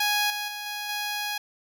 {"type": "tone with level steps", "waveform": "10% pulse", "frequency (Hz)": 830, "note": "G#5", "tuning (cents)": -1, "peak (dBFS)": [-14, -21, -25, -23, -20], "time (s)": [0, 1.38], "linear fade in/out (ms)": 5, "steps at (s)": [0.3, 0.48, 0.66, 0.89], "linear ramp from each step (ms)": 2, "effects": []}